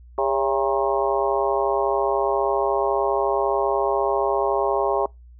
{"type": "harmonic tone with a mistuned harmonic", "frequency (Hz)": 134.4, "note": "C3", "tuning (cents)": 47, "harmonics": [3, 4, 5, 6, 7, 8], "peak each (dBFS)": [-24, -25, -26, -27, -27, -28], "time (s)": [0.18, 5.06], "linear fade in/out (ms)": 2, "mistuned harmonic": 4, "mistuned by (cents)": 75, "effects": ["noise-tail reverb RT60 0.2 s tail -25 dB re dry", "added 60 Hz sine -43 dBFS peak until 5.39 s"]}